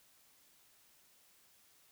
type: silence
effects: white hiss -67 dBFS RMS until 1.91 s